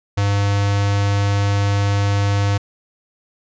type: tone with notch filter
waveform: square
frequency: 100.9 Hz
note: G#2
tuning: 49 cents flat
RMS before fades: -17 dBFS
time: 0.17-2.58 s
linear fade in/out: 10 ms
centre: 230 Hz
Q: 0.97
effects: resampled to 16000 Hz